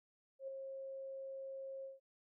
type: tone with ADSR envelope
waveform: sine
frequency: 538 Hz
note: C5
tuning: 48 cents sharp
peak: -40 dBFS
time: 0.39-2 s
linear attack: 89 ms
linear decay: 5 ms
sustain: -4 dB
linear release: 160 ms
effects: none